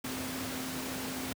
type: tone in noise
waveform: sine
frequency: 258.9 Hz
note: C4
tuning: 18 cents flat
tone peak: -39 dBFS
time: 0.04-1.33 s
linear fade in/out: 5 ms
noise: pink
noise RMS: -38 dBFS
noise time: 0.04-1.33 s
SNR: -4 dB
effects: high-pass 100 Hz 12 dB/octave